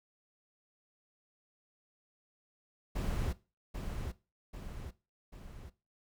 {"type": "noise with echo", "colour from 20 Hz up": "brown", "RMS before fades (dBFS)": -34, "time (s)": [2.95, 3.33], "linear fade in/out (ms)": 10, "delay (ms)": 790, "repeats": 3, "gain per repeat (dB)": -5, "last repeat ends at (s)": 5.7, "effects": ["noise-tail reverb RT60 0.3 s tail -18 dB re dry"]}